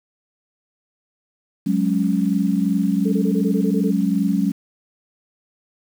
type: chord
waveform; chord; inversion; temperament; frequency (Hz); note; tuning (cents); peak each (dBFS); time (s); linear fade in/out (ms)
sine; F# suspended second; none; equal; 185 / 207.7 / 277.2; F#3 / G#3 / C#4; 0 / 0 / 0; -20 / -20 / -22; 1.66-4.52; 10
type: tone bursts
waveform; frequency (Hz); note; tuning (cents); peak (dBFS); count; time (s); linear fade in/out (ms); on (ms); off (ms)
sine; 440; A4; 0; -24; 9; 3.05-3.909; 10; 75; 23
effects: 7-bit